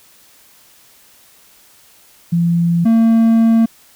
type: tone pair in turn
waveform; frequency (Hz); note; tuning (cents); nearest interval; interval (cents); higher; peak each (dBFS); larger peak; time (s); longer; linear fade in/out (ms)
sine / triangle; 170.3 / 226.9; F3 / A#3; -43 / -47; perfect fourth; 496; second; -11 / -6; second; 2.32-2.85 / 2.85-3.66; second; 10
effects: white hiss -48 dBFS RMS until 3.95 s